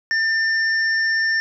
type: tone pair together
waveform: sine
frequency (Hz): 1792 / 5450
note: A6 / F8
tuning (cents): +31 / -43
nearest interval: octave + perfect fifth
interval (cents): 1926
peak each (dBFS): -17 / -27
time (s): 0.11-1.4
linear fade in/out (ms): 0
effects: none